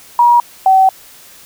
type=tone pair in turn; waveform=sine; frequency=956 / 763.5 Hz; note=A#5 / G5; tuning=+43 / -46 cents; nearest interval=major third; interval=389 cents; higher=first; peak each=-5 dBFS; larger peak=neither; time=0.19-0.4 / 0.66-0.89 s; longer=second; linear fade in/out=2 ms; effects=white hiss -40 dBFS RMS until 1.45 s